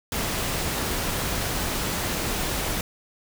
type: noise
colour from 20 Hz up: pink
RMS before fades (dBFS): -27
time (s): 0.12-2.81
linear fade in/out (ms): 2
effects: none